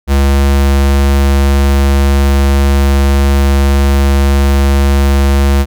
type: tone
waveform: square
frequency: 69.3 Hz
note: C#2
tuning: in tune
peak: -7 dBFS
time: 0.07-5.66 s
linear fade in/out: 50 ms
effects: none